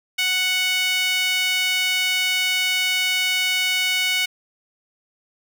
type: tone with high-pass filter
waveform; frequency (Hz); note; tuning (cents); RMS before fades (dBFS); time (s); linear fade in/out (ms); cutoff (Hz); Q
sawtooth; 740; F#5; 0; -21; 0.18-4.26; 10; 2500; 3.5
effects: none